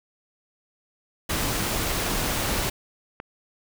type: noise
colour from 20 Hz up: pink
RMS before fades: -26 dBFS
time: 1.29-2.7 s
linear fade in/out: 10 ms
type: click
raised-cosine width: 0.5 ms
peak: -20 dBFS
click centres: 3.201 s
effects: none

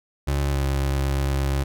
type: tone with pitch glide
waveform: 30% pulse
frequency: 70.1 to 68.54 Hz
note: C#2 to C#2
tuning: +20 to -19 cents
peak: -18 dBFS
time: 0.27-1.64 s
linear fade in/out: 10 ms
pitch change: -39 cents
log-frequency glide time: 0.49-0.6 s
effects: none

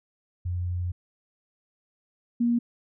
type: tone pair in turn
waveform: sine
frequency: 88.8 / 237.1 Hz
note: F2 / A#3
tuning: +29 / +30 cents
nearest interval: octave + perfect fourth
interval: 1701 cents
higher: second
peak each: -26 / -20 dBFS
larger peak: second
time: 0.45-0.92 / 2.4-2.59 s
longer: first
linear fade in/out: 10 ms
effects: none

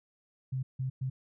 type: tone bursts at uneven times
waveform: sine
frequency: 130.81 Hz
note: C3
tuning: in tune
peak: -30 dBFS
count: 3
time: 0.52-0.63 / 0.79-0.9 / 1.01-1.1 s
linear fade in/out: 10 ms
effects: none

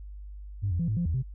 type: tone with pitch steps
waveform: sine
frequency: 100 / 86.5 / 168.6 / 108.3 / 172.8 / 80.3 / 129.5 Hz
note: G2 / F2 / E3 / A2 / F3 / E2 / C3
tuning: +35 / -16 / +39 / -27 / -18 / -45 / -17 cents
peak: -24 dBFS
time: 0.62-1.229 s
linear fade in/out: 20 ms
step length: 87 ms
effects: tanh soft clip ceiling -20 dBFS + added 50 Hz sine -39 dBFS peak until 1.34 s

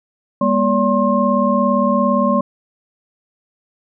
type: tone cluster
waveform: sine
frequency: 202.9 / 240.4 / 571 / 1065 Hz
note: G#3 / B3 / D5 / C6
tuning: -40 / -46 / -49 / +30 cents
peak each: -18 dBFS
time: 0.41-2.41 s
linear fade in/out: 5 ms
effects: none

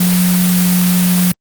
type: tone in noise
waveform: sine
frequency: 180 Hz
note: F#3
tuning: 47 cents flat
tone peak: -10 dBFS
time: 0-1.32 s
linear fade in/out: 5 ms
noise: white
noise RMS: -18 dBFS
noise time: 0-1.32 s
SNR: +5 dB
effects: Opus 32 kbps

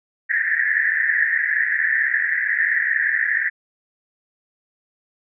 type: band-pass noise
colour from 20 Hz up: white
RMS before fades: -20 dBFS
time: 0.29-3.5 s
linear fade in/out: 20 ms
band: 1700 to 1900 Hz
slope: 96 dB/octave
effects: none

